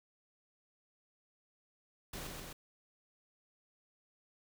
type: noise with echo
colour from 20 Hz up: pink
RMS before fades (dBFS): -44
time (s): 2.13-2.27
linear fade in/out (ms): 5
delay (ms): 130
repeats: 2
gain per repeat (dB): -2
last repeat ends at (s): 2.53
effects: none